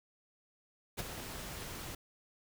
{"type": "noise with ADSR envelope", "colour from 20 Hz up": "pink", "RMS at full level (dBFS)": -36, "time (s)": [0.97, 1.95], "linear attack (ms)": 24, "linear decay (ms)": 21, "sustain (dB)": -8, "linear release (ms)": 5, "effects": []}